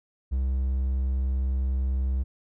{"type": "tone", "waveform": "triangle", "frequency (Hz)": 65.41, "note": "C2", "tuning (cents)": 0, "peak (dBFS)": -21, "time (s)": [0.31, 2.24], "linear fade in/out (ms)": 20, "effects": []}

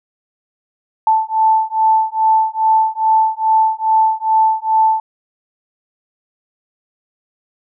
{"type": "beating tone pair", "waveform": "sine", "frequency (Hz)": [879, 881.4], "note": ["A5", "A5"], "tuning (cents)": [-2, 3], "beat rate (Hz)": 2.4, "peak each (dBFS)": -14, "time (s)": [1.07, 5], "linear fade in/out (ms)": 2, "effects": []}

